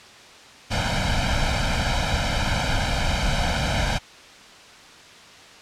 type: noise with comb filter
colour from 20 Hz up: pink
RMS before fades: -22 dBFS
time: 0.7-3.99 s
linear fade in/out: 20 ms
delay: 1.3 ms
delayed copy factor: +1
effects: white hiss -45 dBFS RMS until 5.61 s + low-pass 5000 Hz 12 dB/octave